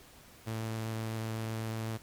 sawtooth tone, 111.5 Hz, A2, 23 cents sharp, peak -30 dBFS, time 0.46-1.98 s, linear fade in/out 20 ms, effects pink hiss -56 dBFS RMS until 2.02 s + MP3 96 kbps

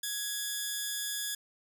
10% pulse tone pair together, 1661.2 / 3520 Hz, G#6 / A7, 0 / 0 cents, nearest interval octave + minor second, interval 1300 cents, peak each -28 dBFS, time 0.03-1.35 s, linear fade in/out 5 ms, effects none

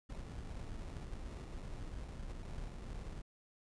brown noise with sample-and-hold, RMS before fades -45 dBFS, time 0.09-3.22 s, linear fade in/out 10 ms, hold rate 1575 Hz, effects resampled to 22050 Hz

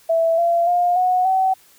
sine tone with pitch steps, 659.3 / 682.9 / 707.4 / 732.8 / 759.1 Hz, E5 / F5 / F5 / F#5 / F#5, 0 / -39 / +22 / -17 / +44 cents, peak -14 dBFS, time 0.09-1.54 s, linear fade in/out 10 ms, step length 290 ms, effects white hiss -52 dBFS RMS until 1.78 s

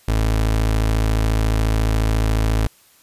30% pulse tone, 54.2 Hz, A1, 25 cents flat, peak -13 dBFS, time 0.08-2.67 s, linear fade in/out 5 ms, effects white hiss -53 dBFS RMS until 3.02 s + resampled to 32000 Hz

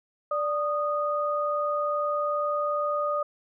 sine tone pair together, 587.3 / 1235.1 Hz, D5 / D#6, 0 / -13 cents, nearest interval octave + minor second, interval 1287 cents, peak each -27 dBFS, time 0.31-3.23 s, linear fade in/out 5 ms, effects none

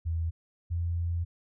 sine tone pair in turn, 82.41 / 85.32 Hz, E2 / F2, 0 / -40 cents, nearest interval minor second, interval 60 cents, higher second, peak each -27 / -27 dBFS, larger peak neither, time 0.05-0.31 / 0.7-1.25 s, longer second, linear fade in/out 20 ms, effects none

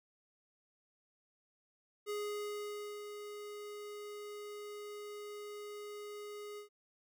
square tone with ADSR envelope, 415.2 Hz, G#4, in tune, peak -37 dBFS, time 2.06-6.69 s, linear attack 39 ms, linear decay 930 ms, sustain -8 dB, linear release 110 ms, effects none

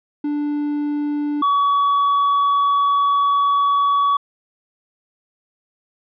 triangle tone pair in turn, 293.7 / 1132.2 Hz, D4 / C#6, 0 / +36 cents, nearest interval octave + major seventh, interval 2336 cents, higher second, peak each -17 / -12 dBFS, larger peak second, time 0.24-1.42 / 1.42-4.17 s, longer second, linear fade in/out 5 ms, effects resampled to 11025 Hz

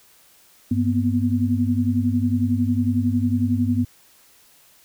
sine tone cluster, 99.4 / 239.6 / 250.6 Hz, G2 / A#3 / B3, +25 / +48 / +25 cents, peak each -22 dBFS, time 0.71-3.85 s, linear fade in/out 5 ms, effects white hiss -54 dBFS RMS until 4.84 s

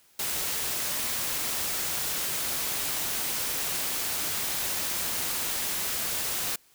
white noise, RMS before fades -30 dBFS, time 0.19-6.56 s, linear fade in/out 5 ms, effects white hiss -61 dBFS RMS until 6.74 s

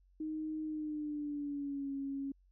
sine tone with pitch glide, 311.1 to 275.6 Hz, D#4 to C#4, 0 to -10 cents, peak -36 dBFS, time 0.2-2.32 s, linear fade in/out 5 ms, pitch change -210 cents, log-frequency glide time 0.63-1.93 s, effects added 46 Hz sine -64 dBFS peak until 2.51 s

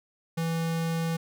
square tone, 164.81 Hz, E3, in tune, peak -27 dBFS, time 0.37-1.17 s, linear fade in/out 10 ms, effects none

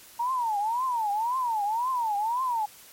sine tone with vibrato, 920 Hz, A#5, 23 cents flat, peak -24 dBFS, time 0.19-2.66 s, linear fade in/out 10 ms, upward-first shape triangle, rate 1.9 Hz, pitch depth 250 cents each way, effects white hiss -50 dBFS RMS until 2.92 s + MP3 64 kbps

